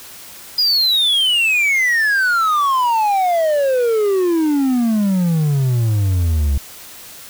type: exponential sweep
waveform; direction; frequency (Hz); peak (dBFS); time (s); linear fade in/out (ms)
triangle; down; 4978 to 67.2; -11; 0.58-6.58; 5
effects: white hiss -37 dBFS RMS until 7.29 s